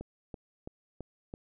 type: click train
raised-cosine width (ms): 2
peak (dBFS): -27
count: 5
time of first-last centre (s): 0.01-1.339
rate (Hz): 3.01
effects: none